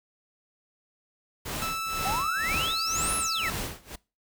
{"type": "noise with tremolo", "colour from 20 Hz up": "pink", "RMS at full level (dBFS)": -32, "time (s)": [1.45, 3.96], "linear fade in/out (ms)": 10, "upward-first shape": "sine", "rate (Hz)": 2, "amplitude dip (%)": 95}
{"type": "tone", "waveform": "sawtooth", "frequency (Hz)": 1317, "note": "E6", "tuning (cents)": -2, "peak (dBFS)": -26, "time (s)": [1.62, 3.5], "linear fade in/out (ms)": 0}
{"type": "exponential two-way sweep", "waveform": "sine", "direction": "up then down", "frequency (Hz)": [736, 11000, 1747], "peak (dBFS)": -28, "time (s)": [2.05, 3.49], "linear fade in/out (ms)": 5, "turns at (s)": 3.17}
{"effects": ["noise-tail reverb RT60 0.3 s tail -23 dB re dry"]}